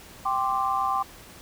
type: chord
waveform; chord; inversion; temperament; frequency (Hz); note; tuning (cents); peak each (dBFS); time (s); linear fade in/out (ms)
sine; G suspended fourth; none; equal; 784 / 1046.5 / 1174.7; G5 / C6 / D6; 0 / 0 / 0; -27; 0.25-1.03; 10
effects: pink hiss -47 dBFS RMS until 1.41 s